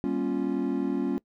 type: chord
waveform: triangle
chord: G half-diminished seventh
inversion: none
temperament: equal with one note detuned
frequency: 196 / 237.8 / 277.2 / 349.2 Hz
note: G3 / Bb3 / Db4 / F4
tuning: 0 / +35 / 0 / 0 cents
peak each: -31 / -30 / -26 / -30 dBFS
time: 0.04-1.18 s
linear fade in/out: 0 ms
effects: noise-tail reverb RT60 0.1 s tail -22 dB re dry